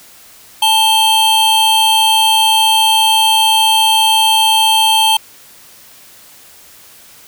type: tone pair together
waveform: square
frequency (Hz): 880 / 3167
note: A5 / G7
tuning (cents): 0 / +17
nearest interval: octave + minor seventh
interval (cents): 2217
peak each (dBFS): -12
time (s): 0.62-5.17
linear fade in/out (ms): 5
effects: white hiss -41 dBFS RMS until 7.27 s